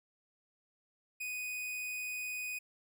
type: tone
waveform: 45% pulse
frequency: 2489 Hz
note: D#7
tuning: in tune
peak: -37 dBFS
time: 1.2-2.59 s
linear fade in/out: 10 ms
effects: none